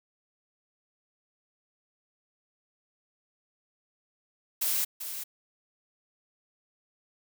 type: noise with echo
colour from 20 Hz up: blue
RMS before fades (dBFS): -28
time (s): 4.61-4.85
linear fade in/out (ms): 10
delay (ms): 390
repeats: 1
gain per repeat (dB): -9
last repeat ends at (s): 5.24
effects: none